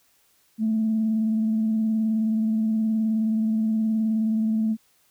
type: tone with vibrato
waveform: sine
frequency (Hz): 220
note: A3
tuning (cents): 0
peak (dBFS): -19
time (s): 0.58-4.77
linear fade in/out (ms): 50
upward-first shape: square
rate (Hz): 19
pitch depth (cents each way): 21
effects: tanh soft clip ceiling -15 dBFS + white hiss -63 dBFS RMS until 5.1 s